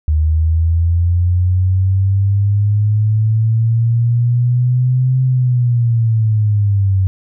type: linear two-way sweep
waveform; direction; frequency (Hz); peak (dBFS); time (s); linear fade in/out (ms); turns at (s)
sine; up then down; 76.2 to 130 to 93.9; -10; 0.08-7.07; 0; 5.22
effects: none